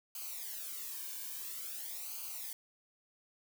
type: noise with flanger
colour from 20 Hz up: blue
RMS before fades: -43 dBFS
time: 0.15-2.53 s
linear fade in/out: 2 ms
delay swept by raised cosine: 0.54 to 1.54 ms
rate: 0.49 Hz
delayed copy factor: -0.8
effects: none